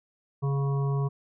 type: harmonic tone with a mistuned harmonic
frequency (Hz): 138.59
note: C#3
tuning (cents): 0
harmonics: 1 / 3 / 5 / 7 / 8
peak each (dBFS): -24 / -35 / -43 / -42 / -41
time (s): 0.42-1.09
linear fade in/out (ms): 20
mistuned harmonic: 5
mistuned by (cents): +25
effects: none